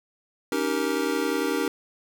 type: chord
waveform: square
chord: Eb dominant seventh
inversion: third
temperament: just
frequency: 280 / 311.1 / 388.9 / 466.7 Hz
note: Db4 / Eb4 / G4 / Bb4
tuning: +18 / 0 / -14 / +2 cents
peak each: -30 dBFS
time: 0.52-1.68 s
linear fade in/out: 2 ms
effects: none